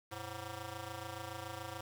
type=ring-modulated tone; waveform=10% pulse; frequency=213 Hz; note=G#3; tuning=44 cents sharp; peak=-31 dBFS; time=0.11-1.81 s; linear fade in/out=5 ms; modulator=306 Hz; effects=10-bit